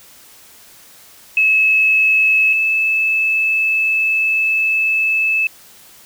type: tone pair in turn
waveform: sine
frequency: 2590 / 2614 Hz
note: E7 / E7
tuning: -31 / -15 cents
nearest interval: unison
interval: 16 cents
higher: second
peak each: -10 / -13 dBFS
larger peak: first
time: 1.37-2.53 / 2.53-5.47 s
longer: second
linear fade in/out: 2 ms
effects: white hiss -44 dBFS RMS until 6.05 s